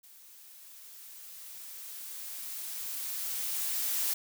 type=noise with level ramp; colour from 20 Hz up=blue; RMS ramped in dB=-55 to -30 dBFS; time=0.03-4.14 s; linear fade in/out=10 ms; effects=none